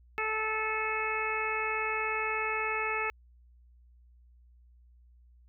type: harmonic tone with a mistuned harmonic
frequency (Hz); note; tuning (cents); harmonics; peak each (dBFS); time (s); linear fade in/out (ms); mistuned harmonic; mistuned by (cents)
436.6; A4; -13; 1 / 2 / 3 / 4 / 5 / 6; -37 / -37 / -35 / -38 / -35 / -36; 0.18-3.1; 0; 6; -19
effects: added 60 Hz sine -56 dBFS peak until 5.48 s